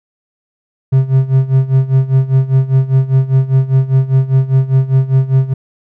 triangle tone with tremolo, 132.7 Hz, C3, 25 cents sharp, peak -3 dBFS, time 0.92-5.54 s, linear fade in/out 10 ms, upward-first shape sine, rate 5 Hz, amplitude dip 85%, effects none

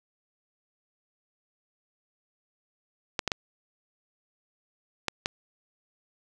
clicks, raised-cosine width 0.2 ms, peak -9 dBFS, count 5, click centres 3.192 / 3.277 / 3.318 / 5.083 / 5.259 s, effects none

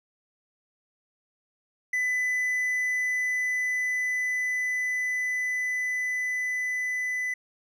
triangle tone with level ramp, 2000 Hz, B6, 21 cents sharp, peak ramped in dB -22 to -25 dBFS, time 1.93-7.34 s, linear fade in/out 5 ms, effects none

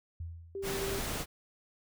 sine tone with exponential decay, 83.6 Hz, E2, 25 cents sharp, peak -35 dBFS, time 0.2-0.89 s, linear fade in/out 5 ms, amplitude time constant 150 ms
sine tone, 392 Hz, G4, in tune, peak -35 dBFS, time 0.55-0.99 s, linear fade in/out 2 ms
pink noise, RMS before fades -36 dBFS, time 0.62-1.26 s, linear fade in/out 50 ms
effects none

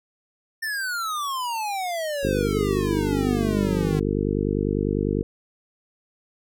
square exponential sweep, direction down, 1813 to 149.6 Hz, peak -26 dBFS, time 0.62-4 s, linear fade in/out 10 ms
harmonic tone, 50 Hz, G1, 35 cents sharp, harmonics 1 / 2 / 3 / 4 / 5 / 6 / 7 / 8 / 9, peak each -30 / -30 / -30 / -30 / -30 / -30 / -30 / -30 / -30 dBFS, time 2.23-5.23 s, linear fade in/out 5 ms
effects none

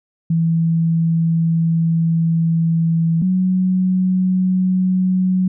sine tone pair in turn, 164.81 / 184.98 Hz, E3 / F#3, 0 / 0 cents, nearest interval major second, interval 200 cents, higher second, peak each -13 dBFS, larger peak neither, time 0.3-3.22 / 3.22-5.48 s, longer first, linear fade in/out 5 ms, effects none

